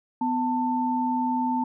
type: tone pair together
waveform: sine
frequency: 250.3 / 890 Hz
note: B3 / A5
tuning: +23 / +20 cents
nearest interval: octave + minor seventh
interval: 2197 cents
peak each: -25 dBFS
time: 0.21-1.64 s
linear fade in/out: 5 ms
effects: none